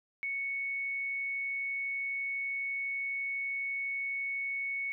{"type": "tone", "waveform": "sine", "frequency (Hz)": 2217, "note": "C#7", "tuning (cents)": 0, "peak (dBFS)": -32, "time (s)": [0.23, 4.92], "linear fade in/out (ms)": 0, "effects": []}